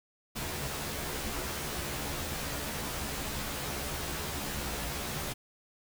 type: noise with comb filter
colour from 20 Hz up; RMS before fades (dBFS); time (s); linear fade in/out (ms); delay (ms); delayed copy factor
pink; -36; 0.35-5.34; 20; 14; +0.95
effects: none